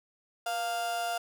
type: tone with amplitude modulation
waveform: 35% pulse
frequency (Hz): 698.5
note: F5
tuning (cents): 0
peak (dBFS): -26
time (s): 0.46-1.18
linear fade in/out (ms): 5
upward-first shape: sine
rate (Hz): 216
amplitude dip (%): 50
effects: none